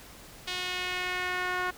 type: tone with band-pass filter sweep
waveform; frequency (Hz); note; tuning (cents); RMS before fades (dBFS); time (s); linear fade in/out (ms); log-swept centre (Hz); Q
sawtooth; 363.2; F#4; -32; -32; 0.47-1.71; 10; 3500 to 1400; 1.7
effects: pink hiss -49 dBFS RMS until 1.77 s